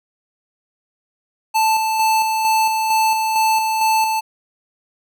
square tone with tremolo, 880 Hz, A5, in tune, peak -14 dBFS, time 1.54-4.21 s, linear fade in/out 20 ms, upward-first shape square, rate 2.2 Hz, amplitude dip 35%, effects none

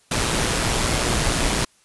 pink noise with amplitude modulation, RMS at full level -19 dBFS, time 0.11-1.65 s, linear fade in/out 5 ms, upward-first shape sine, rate 119 Hz, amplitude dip 45%, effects white hiss -58 dBFS RMS until 1.84 s + resampled to 24000 Hz

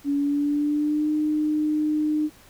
sine tone with pitch glide, 283.9 to 304.3 Hz, C#4 to D#4, +41 to -38 cents, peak -20 dBFS, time 0.04-2.3 s, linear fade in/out 50 ms, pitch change +121 cents, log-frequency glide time 0.17-1.11 s, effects pink hiss -52 dBFS RMS until 2.49 s

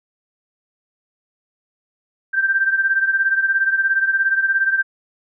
sine beating tone pair, 1568 / 1585 Hz, G6 / G6, 0 / +19 cents, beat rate 17 Hz, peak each -16 / -21 dBFS, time 2.33-4.83 s, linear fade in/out 20 ms, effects none

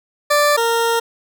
20% pulse tone pair in turn, 587.3 / 462.5 Hz, D5 / A#4, 0 / -14 cents, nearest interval major third, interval 414 cents, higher first, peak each -7 / -10 dBFS, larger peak first, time 0.3-0.57 / 0.57-1 s, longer second, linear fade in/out 10 ms, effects none

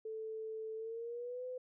sine tone with pitch glide, 440 to 505.4 Hz, A4 to B4, 0 to +40 cents, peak -40 dBFS, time 0.05-1.58 s, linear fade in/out 5 ms, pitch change +240 cents, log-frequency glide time 0.76-1.45 s, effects none

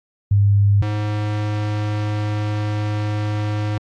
sine / square tone pair in turn, 100.9 / 105.22 Hz, G#2 / G#2, -49 / +23 cents, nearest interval minor second, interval 72 cents, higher second, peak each -11 / -20 dBFS, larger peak first, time 0.31-0.82 / 0.82-3.78 s, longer second, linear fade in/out 5 ms, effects low-pass 4000 Hz 12 dB/octave + AAC 64 kbps

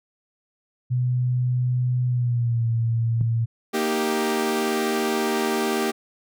sine tone with pitch glide, 124.8 to 115.11 Hz, B2 to A#2, +19 to -21 cents, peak -19 dBFS, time 0.9-3.46 s, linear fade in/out 20 ms, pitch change -140 cents, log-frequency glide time 2.06-2.67 s
sine tone with exponential decay, 146.83 Hz, D3, in tune, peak -19 dBFS, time 3.21-3.29 s, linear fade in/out 0 ms, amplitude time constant 16 ms
sawtooth chord, Eb major, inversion second, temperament equal, 233.1 / 311.1 / 392 Hz, Bb3 / Eb4 / G4, 0 / 0 / 0 cents, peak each -22 / -25 / -20 dBFS, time 3.73-5.92 s, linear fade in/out 20 ms
effects none

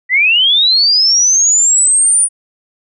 sine linear sweep, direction up, 1925 to 9550 Hz, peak -7 dBFS, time 0.09-2.29 s, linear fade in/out 50 ms, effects none

